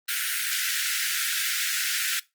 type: high-pass noise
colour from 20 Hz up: pink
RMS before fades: -27 dBFS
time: 0.08-2.2 s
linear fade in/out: 10 ms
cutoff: 1400 Hz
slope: 96 dB/octave
effects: noise-tail reverb RT60 0.2 s tail -19 dB re dry + Opus 32 kbps